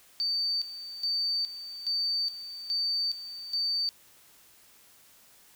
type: tone with tremolo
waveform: sine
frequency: 4588 Hz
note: D8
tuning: 41 cents flat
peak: -26 dBFS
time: 0.2-3.89 s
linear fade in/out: 0 ms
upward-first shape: square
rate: 1.2 Hz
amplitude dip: 75%
effects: white hiss -58 dBFS RMS until 5.55 s